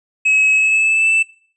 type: tone with pitch glide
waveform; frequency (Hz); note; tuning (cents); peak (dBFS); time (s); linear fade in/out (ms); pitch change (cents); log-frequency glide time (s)
triangle; 2566 to 2646; E7 to E7; -47 to +6; -10; 0.25-1.23; 10; +53; 0.53-1.09
effects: noise-tail reverb RT60 0.5 s tail -20 dB re dry + resampled to 24000 Hz